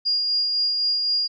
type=tone with tremolo; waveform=sine; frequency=4836 Hz; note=D8; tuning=50 cents sharp; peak=-18 dBFS; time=0.05-1.28 s; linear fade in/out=20 ms; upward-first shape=sine; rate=3.9 Hz; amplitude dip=30%; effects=none